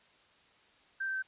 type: tone with pitch steps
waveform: sine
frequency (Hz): 1568 / 1556.3 / 1544.6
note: G6 / G6 / G6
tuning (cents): 0 / -13 / -26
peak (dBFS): -32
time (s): 1-1.225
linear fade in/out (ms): 10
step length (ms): 75
effects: white hiss -64 dBFS RMS until 1.27 s + resampled to 8000 Hz